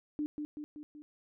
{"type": "tone with echo", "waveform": "sine", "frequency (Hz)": 298.4, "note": "D4", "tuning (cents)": 28, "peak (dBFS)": -31, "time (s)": [0.19, 0.26], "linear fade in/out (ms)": 0, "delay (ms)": 190, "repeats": 4, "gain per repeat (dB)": -4, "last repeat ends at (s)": 1.02, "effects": []}